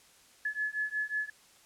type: beating tone pair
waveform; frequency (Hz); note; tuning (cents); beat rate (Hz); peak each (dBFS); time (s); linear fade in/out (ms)
sine; 1709 / 1714.5; G#6 / A6; +49 / -45; 5.5; -34 / -34; 0.45-1.3; 5
effects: white hiss -60 dBFS RMS until 1.65 s + low-pass 10000 Hz 12 dB/octave